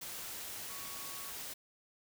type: tone in noise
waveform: sine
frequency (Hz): 1116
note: C#6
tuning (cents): +11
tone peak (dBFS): -53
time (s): 0.69-1.31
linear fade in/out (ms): 10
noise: white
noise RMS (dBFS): -44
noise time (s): 0.01-1.54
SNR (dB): -12
effects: none